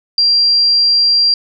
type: tone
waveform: sine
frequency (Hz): 4745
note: D8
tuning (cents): +17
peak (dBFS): -8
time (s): 0.18-1.34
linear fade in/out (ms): 2
effects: none